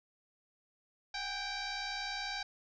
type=tone with frequency modulation; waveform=sine; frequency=1536 Hz; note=G6; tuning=36 cents flat; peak=-36 dBFS; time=1.14-2.43 s; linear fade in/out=5 ms; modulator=783 Hz; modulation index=4.8; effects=none